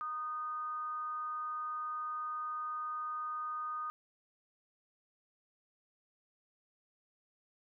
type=tone with frequency modulation; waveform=sine; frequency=1234 Hz; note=D#6; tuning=15 cents flat; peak=-36 dBFS; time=0.01-3.9 s; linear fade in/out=0 ms; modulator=292 Hz; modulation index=0.27; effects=none